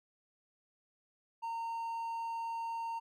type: tone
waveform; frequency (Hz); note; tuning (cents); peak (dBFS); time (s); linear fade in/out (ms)
triangle; 918; A#5; -27; -34; 1.42-3; 20
effects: none